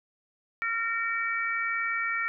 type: harmonic tone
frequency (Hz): 458.5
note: A#4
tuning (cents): -29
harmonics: 3 / 4 / 5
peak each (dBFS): -31 / -31 / -31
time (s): 0.62-2.28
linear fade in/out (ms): 0
effects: none